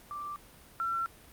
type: tone pair in turn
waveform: sine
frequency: 1174.7 / 1352.6 Hz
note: D6 / E6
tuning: 0 / +44 cents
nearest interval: major second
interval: 244 cents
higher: second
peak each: -36 / -29 dBFS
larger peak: second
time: 0.11-0.36 / 0.8-1.06 s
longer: second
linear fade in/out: 0 ms
effects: pink hiss -55 dBFS RMS until 1.32 s + Opus 32 kbps